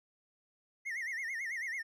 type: tone with vibrato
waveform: triangle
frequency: 1975.5 Hz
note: B6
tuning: in tune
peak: -34 dBFS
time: 0.85-1.83 s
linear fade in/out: 20 ms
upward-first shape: sine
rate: 9.1 Hz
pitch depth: 170 cents each way
effects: none